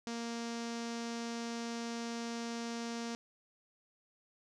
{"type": "tone with low-pass filter", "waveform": "sawtooth", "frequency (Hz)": 233.1, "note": "A#3", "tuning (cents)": 0, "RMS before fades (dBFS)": -40, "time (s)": [0.07, 3.15], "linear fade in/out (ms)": 0, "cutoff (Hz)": 6000, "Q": 2.6, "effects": []}